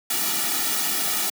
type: noise with comb filter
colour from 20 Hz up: white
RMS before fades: -24 dBFS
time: 0.1-1.3 s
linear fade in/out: 5 ms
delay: 1.9 ms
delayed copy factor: -0.9
effects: high-pass 200 Hz 12 dB/octave